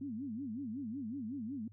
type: tone with vibrato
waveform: sine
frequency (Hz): 246.9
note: B3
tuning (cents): 0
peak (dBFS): -38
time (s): 0.01-1.68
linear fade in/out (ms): 5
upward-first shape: sine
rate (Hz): 5.4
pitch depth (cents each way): 270
effects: added 103 Hz sine -54 dBFS peak until 1.72 s